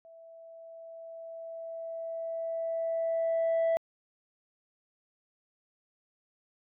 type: tone with level ramp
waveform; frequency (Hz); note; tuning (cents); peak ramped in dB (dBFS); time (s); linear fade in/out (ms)
sine; 659.3; E5; 0; -50 to -21; 0.05-3.77; 0
effects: tanh soft clip ceiling -23 dBFS